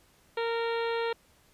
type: harmonic tone with a mistuned harmonic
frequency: 461.9 Hz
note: A#4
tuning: 16 cents flat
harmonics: 1 / 2 / 3 / 4 / 5 / 6 / 7 / 8 / 9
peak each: -29 / -35 / -39 / -41 / -43 / -45 / -46 / -47 / -48 dBFS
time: 0.37-1.13 s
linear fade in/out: 5 ms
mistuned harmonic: 7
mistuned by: +20 cents
effects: pink hiss -63 dBFS RMS until 1.53 s + resampled to 32000 Hz